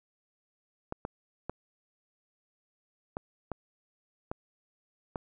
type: clicks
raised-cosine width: 1 ms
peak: -20 dBFS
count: 7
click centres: 0.924 / 1.051 / 1.496 / 3.169 / 3.517 / 4.315 / 5.158 s
effects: none